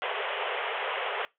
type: band-pass noise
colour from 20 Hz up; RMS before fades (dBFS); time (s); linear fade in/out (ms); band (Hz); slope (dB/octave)
pink; -32; 0.02-1.25; 0; 410 to 3300; 96
effects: noise-tail reverb RT60 0.2 s tail -22 dB re dry